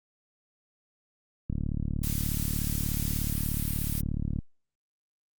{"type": "click train", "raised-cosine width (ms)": 5, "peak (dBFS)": -18, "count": 107, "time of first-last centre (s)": [1.5, 4.388], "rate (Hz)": 36.7}
{"type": "noise", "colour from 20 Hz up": "blue", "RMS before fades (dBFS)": -35, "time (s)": [2.03, 4.01], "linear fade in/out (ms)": 5}
{"effects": ["Opus 48 kbps"]}